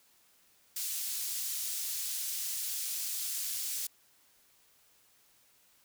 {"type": "high-pass noise", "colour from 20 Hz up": "pink", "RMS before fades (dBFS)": -36, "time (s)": [0.76, 3.87], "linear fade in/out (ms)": 5, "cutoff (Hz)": 5800, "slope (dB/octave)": 12, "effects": ["white hiss -66 dBFS RMS until 5.84 s"]}